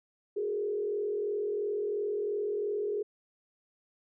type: tone with frequency modulation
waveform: sine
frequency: 415.3 Hz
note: G#4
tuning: in tune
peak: -29 dBFS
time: 0.36-3.03 s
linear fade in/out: 10 ms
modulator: 42.9 Hz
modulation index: 0.77
effects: none